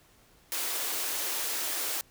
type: high-pass noise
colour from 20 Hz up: white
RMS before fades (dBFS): -32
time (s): 0.52-2.01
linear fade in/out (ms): 0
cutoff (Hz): 280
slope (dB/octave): 96
effects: pink hiss -61 dBFS RMS until 2.1 s